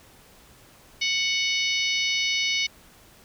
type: harmonic tone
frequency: 740 Hz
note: F#5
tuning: in tune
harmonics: 3 / 4 / 5 / 6 / 7 / 8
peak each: -26 / -28 / -30 / -32 / -33 / -34 dBFS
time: 1.01-2.67 s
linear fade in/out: 10 ms
effects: pink hiss -53 dBFS RMS until 3.24 s